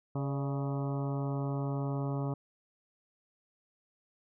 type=harmonic tone with a mistuned harmonic; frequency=138.59 Hz; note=C#3; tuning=in tune; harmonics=1 / 2 / 3 / 4 / 5 / 6 / 7 / 8 / 9; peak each=-32 / -38 / -42 / -44 / -46 / -48 / -49 / -50 / -51 dBFS; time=0.15-2.34 s; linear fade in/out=5 ms; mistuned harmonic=4; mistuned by=+62 cents; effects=none